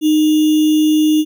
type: tone with sample-and-hold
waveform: sine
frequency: 307.8 Hz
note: D#4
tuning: 19 cents flat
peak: -9 dBFS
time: 0.01-1.25 s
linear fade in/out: 50 ms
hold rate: 3150 Hz
effects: none